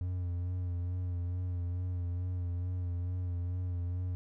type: tone with vibrato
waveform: triangle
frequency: 89.1 Hz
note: F2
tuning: 35 cents sharp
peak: -30 dBFS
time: 0.01-4.15 s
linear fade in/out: 0 ms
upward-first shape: sine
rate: 2.3 Hz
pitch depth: 35 cents each way
effects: none